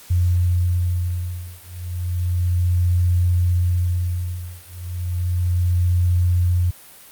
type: beating tone pair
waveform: sine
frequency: 88.3 / 88.63 Hz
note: F2 / F2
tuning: +20 / +26 cents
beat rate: 0.33 Hz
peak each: -20 / -20 dBFS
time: 0.1-6.71 s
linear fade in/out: 10 ms
effects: white hiss -44 dBFS RMS until 7.11 s + Opus 48 kbps